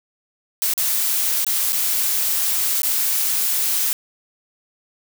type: noise with dropouts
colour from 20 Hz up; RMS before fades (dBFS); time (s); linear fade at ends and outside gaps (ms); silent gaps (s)
blue; -20; 0.62-3.93; 0; 0.737-0.778 / 1.446-1.466 / 1.722-1.73 / 2.819-2.832
effects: none